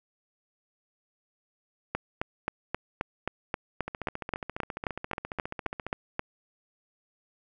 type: two click trains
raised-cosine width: 0.5 ms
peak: -19 / -13 dBFS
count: 30 / 17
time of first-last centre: 3.88-5.866 / 1.95-6.194 s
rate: 14.6 / 3.77 Hz
effects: none